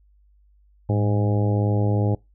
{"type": "harmonic tone with a mistuned harmonic", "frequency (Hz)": 102.7, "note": "G#2", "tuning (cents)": -19, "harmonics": [1, 2, 3, 4, 5, 6, 7, 8], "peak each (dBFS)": [-19, -28, -29, -31, -31, -35, -39, -35], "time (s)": [0.89, 2.15], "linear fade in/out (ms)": 5, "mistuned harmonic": 1, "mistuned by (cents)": 69, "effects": ["noise-tail reverb RT60 0.2 s tail -24 dB re dry", "added 50 Hz sine -54 dBFS peak until 2.34 s"]}